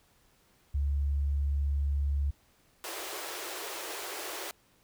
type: tone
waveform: sine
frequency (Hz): 70.8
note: C#2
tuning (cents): +37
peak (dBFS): -26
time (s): 0.74-2.31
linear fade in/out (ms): 10
type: high-pass noise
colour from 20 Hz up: pink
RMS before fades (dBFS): -39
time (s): 2.84-4.51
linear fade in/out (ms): 0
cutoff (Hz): 320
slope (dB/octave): 96
effects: pink hiss -66 dBFS RMS until 4.83 s